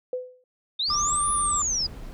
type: tone with exponential decay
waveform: sine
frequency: 504 Hz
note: B4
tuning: 35 cents sharp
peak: -23 dBFS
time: 0.13-0.44 s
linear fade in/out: 2 ms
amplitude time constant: 67 ms
type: linear two-way sweep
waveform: sine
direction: up then down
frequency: 3520 to 9956 to 4793 Hz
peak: -23 dBFS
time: 0.79-1.87 s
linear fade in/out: 10 ms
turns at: 1.31 s
type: noise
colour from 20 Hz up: brown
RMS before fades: -38 dBFS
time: 0.88-2.13 s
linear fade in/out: 0 ms
type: tone with vibrato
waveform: triangle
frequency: 1186 Hz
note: D6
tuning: 17 cents sharp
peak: -24 dBFS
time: 0.9-1.62 s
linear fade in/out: 2 ms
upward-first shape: sine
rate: 12 Hz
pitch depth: 12 cents each way
effects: none